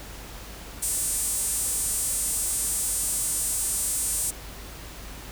sawtooth tone with high-pass filter, 299.1 Hz, D4, 32 cents sharp, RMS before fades -27 dBFS, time 0.82-4.31 s, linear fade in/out 10 ms, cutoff 8700 Hz, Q 3.3, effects added 51 Hz sine -42 dBFS peak until 5.31 s + pink hiss -42 dBFS RMS until 5.31 s

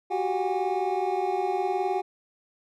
triangle tone cluster, 368.6 / 387.9 / 727 / 812 Hz, F#4 / G4 / F#5 / G#5, -7 / -18 / -31 / -39 cents, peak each -28 dBFS, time 0.1-2.02 s, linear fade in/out 20 ms, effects none

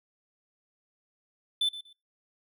triangle tone with echo, 3518 Hz, A7, 1 cent flat, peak -22 dBFS, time 1.61-1.69 s, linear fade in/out 5 ms, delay 120 ms, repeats 2, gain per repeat -14 dB, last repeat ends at 1.93 s, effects noise-tail reverb RT60 0.3 s tail -26 dB re dry

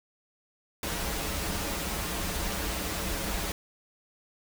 pink noise with comb filter, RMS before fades -32 dBFS, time 0.83-3.52 s, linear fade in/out 2 ms, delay 8 ms, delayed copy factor -0.65, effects none

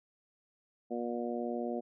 harmonic tone, 119.5 Hz, A#2, 43 cents sharp, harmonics 2 / 3 / 4 / 5 / 6, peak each -37 / -39 / -40 / -41 / -42 dBFS, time 0.9-1.81 s, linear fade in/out 20 ms, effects none

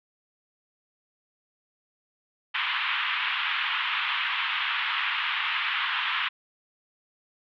white band-pass noise, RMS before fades -28 dBFS, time 2.54-6.29 s, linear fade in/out 10 ms, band 960 to 3300 Hz, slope 48 dB/octave, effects none

